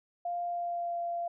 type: tone with pitch glide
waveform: sine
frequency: 698.5 to 688.9 Hz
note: F5 to F5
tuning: 0 to -24 cents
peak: -31 dBFS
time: 0.25-1.28 s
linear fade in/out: 5 ms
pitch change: -24 cents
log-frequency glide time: 0.45-0.98 s
effects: none